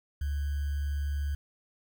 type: tone with sample-and-hold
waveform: sine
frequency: 71.7 Hz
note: D2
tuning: 41 cents flat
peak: -28 dBFS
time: 0.21-1.35 s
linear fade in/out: 5 ms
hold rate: 1575 Hz
effects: none